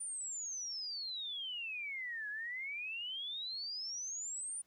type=exponential two-way sweep; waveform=sine; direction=down then up; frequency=9397 to 1659 to 9397 Hz; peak=-39 dBFS; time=0-4.62 s; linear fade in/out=10 ms; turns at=2.29 s; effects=pink hiss -75 dBFS RMS until 4.66 s + high-pass 100 Hz 12 dB/octave